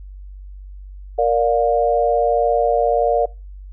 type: chord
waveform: sine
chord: Bb major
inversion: none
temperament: equal with one note detuned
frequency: 466.2 / 587.3 / 709 Hz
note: Bb4 / D5 / F5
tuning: 0 / 0 / +26 cents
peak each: -18 dBFS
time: 1.18-3.26 s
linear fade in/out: 10 ms
effects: noise-tail reverb RT60 0.3 s tail -24 dB re dry + added 48 Hz sine -33 dBFS peak until 3.72 s